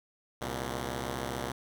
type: tone pair together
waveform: 5% pulse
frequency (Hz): 66.95 / 119.3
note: C2 / A#2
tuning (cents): +40 / +41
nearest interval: minor seventh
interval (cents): 1001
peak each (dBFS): -25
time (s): 0.41-1.52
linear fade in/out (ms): 5
effects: none